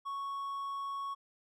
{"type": "tone", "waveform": "triangle", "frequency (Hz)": 1108.7, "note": "C#6", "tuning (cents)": 0, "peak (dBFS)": -34, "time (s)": [0.05, 1.15], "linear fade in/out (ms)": 20, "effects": []}